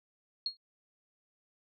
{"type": "tone with exponential decay", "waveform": "sine", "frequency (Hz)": 4292, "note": "C8", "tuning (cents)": 43, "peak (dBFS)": -27, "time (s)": [0.46, 0.57], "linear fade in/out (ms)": 2, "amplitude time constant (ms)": 23, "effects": ["noise-tail reverb RT60 0.1 s tail -24 dB re dry"]}